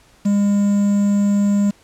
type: tone with quantisation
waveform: triangle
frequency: 202.7 Hz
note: G#3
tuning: 42 cents flat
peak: -11 dBFS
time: 0.25-1.71 s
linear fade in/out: 10 ms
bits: 6
effects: pink hiss -52 dBFS RMS until 1.83 s + low-pass 10000 Hz 12 dB/octave